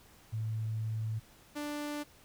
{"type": "tone pair in turn", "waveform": ["sine", "sawtooth"], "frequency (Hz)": [110.3, 294.5], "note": ["A2", "D4"], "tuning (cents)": [5, 5], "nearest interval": "octave + perfect fourth", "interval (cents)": 1700, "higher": "second", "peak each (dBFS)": [-32, -32], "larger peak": "neither", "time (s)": [[0.32, 1.2], [1.55, 2.04]], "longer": "first", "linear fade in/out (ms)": 20, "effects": ["pink hiss -60 dBFS RMS until 2.24 s"]}